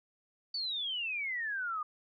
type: exponential sweep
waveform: sine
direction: down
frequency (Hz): 4595 to 1200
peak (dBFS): -33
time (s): 0.54-1.83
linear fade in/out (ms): 5
effects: none